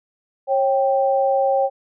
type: tone pair together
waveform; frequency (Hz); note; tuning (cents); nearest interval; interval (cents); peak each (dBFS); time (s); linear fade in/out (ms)
sine; 545 / 784; C#5 / G5; -29 / 0; tritone; 629; -17 / -19; 0.47-1.7; 50
effects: none